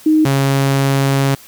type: tone pair in turn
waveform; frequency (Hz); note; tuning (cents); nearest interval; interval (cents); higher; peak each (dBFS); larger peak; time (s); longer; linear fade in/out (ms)
sine / sawtooth; 311.1 / 137.11; D#4 / C#3; 0 / -19; octave + major second; 1419; first; -8; neither; 0.06-0.25 / 0.25-1.35; second; 5
effects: white hiss -41 dBFS RMS until 1.47 s